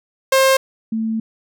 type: tone pair in turn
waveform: sawtooth / sine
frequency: 532 / 222.5 Hz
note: C5 / A3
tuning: +29 / +20 cents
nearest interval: octave + minor third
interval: 1509 cents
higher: first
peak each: -7 / -18 dBFS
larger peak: first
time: 0.32-0.57 / 0.92-1.2 s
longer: second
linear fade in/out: 5 ms
effects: none